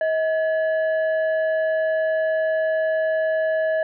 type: tone pair together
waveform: sine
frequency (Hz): 636.8 / 1700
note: D#5 / G#6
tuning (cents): +40 / +40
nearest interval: octave + perfect fourth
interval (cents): 1700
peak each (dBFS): -18 / -27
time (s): 0.01-3.83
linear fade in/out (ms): 2
effects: tanh soft clip ceiling -13 dBFS